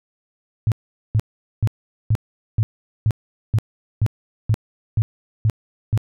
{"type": "tone bursts", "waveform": "sine", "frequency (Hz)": 108.9, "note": "A2", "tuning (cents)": -17, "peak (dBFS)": -13, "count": 12, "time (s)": [0.67, 5.976], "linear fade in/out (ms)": 0, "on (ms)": 48, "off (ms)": 430, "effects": []}